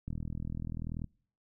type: click train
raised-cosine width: 5 ms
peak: -26 dBFS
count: 40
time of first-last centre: 0.08-1.043 s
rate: 40.5 Hz
effects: noise-tail reverb RT60 0.5 s tail -24 dB re dry